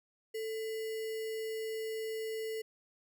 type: tone with sample-and-hold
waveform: sine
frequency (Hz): 441.5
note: A4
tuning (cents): +6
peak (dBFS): -35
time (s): 0.34-2.62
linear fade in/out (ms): 10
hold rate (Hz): 2450
effects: none